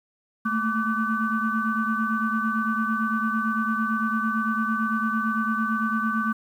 sine tone cluster, 218.3 / 227.2 / 1162 / 1509 Hz, A3 / A#3 / D6 / F#6, -13 / -44 / -19 / +34 cents, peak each -27 / -29 / -26 / -28 dBFS, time 0.45-6.33 s, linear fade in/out 10 ms, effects tanh soft clip ceiling -11 dBFS + 9-bit

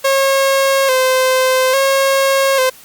sawtooth tone with vibrato, 530 Hz, C5, 22 cents sharp, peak -7 dBFS, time 0.04-2.7 s, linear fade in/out 10 ms, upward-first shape square, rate 0.59 Hz, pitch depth 43 cents each way, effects white hiss -41 dBFS RMS until 2.84 s + Opus 48 kbps

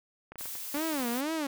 clicks, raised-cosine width 0.5 ms, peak -29 dBFS, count 7, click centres 0.32 / 0.357 / 0.41 / 0.457 / 0.554 / 0.771 / 1.001 s
blue noise, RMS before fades -39 dBFS, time 0.38-1.21 s, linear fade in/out 5 ms
sawtooth tone with vibrato, 276.3 Hz, C#4, 6 cents flat, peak -26 dBFS, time 0.74-1.47 s, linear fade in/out 5 ms, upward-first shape sine, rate 2.1 Hz, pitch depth 280 cents each way
effects none

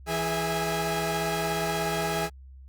sawtooth tone cluster, 165.1 / 418.4 / 655 / 820 Hz, E3 / G#4 / E5 / G#5, +3 / +13 / -11 / -22 cents, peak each -28 dBFS, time 0.06-2.3 s, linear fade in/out 50 ms, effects added 66 Hz sine -44 dBFS peak until 2.68 s + Opus 48 kbps

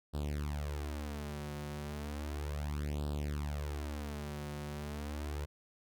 sawtooth tone with flanger, 73.42 Hz, D2, in tune, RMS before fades -39 dBFS, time 0.13-5.46 s, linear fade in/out 20 ms, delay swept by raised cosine 0.23 to 5.53 ms, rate 0.34 Hz, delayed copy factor +0.85, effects none

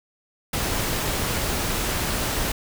pink noise, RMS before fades -25 dBFS, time 0.53-2.52 s, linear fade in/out 5 ms, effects none

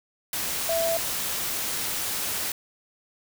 sine tone in noise, 663 Hz, E5, 10 cents sharp, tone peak -23 dBFS, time 0.69-0.97 s, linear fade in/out 2 ms, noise white, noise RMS -29 dBFS, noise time 0.33-2.52 s, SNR +3 dB, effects none

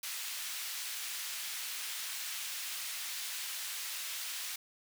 pink high-pass noise, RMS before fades -40 dBFS, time 0.03-4.56 s, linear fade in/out 5 ms, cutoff 2300 Hz, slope 12 dB/octave, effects none

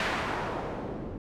white noise with low-pass filter sweep, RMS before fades -33 dBFS, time 0-1.18 s, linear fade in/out 2 ms, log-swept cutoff 2200 to 300 Hz, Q 0.9, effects none

